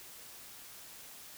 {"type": "silence", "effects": ["white hiss -51 dBFS RMS until 1.37 s"]}